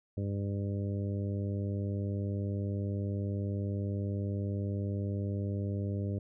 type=harmonic tone; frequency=100 Hz; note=G2; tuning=35 cents sharp; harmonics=1 / 2 / 3 / 4 / 5 / 6; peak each=-32 / -38 / -42 / -44 / -46 / -48 dBFS; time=0.17-6.19 s; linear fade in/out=5 ms; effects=none